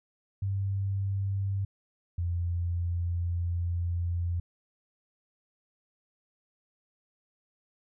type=tone pair in turn; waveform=sine; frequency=98 / 86.58 Hz; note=G2 / F2; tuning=0 / -14 cents; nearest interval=major second; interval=214 cents; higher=first; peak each=-27 dBFS; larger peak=neither; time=0.42-1.65 / 2.18-4.4 s; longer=second; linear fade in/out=5 ms; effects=none